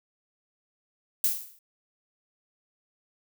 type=noise with exponential decay; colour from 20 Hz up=violet; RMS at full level=-21 dBFS; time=1.24-1.59 s; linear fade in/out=1 ms; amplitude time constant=75 ms; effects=none